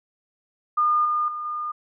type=tone with level steps; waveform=sine; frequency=1215 Hz; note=D#6; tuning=42 cents flat; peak=-17 / -20 / -28 / -26 dBFS; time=0.77-1.72 s; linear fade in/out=10 ms; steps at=1.05 / 1.28 / 1.45 s; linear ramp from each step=2 ms; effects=none